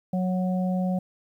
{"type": "harmonic tone", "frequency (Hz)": 184, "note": "F#3", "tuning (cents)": -9, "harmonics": [1, 3, 4], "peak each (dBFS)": [-23, -33, -35], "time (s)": [0.13, 0.99], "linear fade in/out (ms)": 5, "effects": ["10-bit"]}